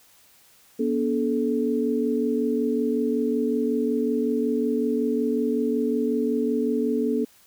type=tone cluster; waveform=sine; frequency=240.6 / 286 / 433.9 Hz; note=B3 / D4 / A4; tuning=-45 / -46 / -24 cents; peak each=-24 / -27 / -25 dBFS; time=0.79-7.25 s; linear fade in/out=10 ms; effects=white hiss -56 dBFS RMS until 7.46 s